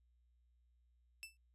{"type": "tone with exponential decay", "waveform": "sawtooth", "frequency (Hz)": 2651, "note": "E7", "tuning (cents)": 9, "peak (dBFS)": -40, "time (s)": [1.23, 1.37], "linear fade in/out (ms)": 0, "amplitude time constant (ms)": 30, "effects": ["added 60 Hz sine -70 dBFS peak until 1.54 s", "resampled to 32000 Hz"]}